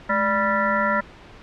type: harmonic tone with a mistuned harmonic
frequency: 196 Hz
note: G3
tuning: in tune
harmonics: 1 / 3 / 5 / 7 / 9 / 10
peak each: -27 / -25 / -25 / -23 / -26 / -29 dBFS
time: 0.09-1.01 s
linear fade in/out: 10 ms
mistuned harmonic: 1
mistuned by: +140 cents
effects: pink hiss -44 dBFS RMS until 1.42 s + low-pass 3000 Hz 12 dB/octave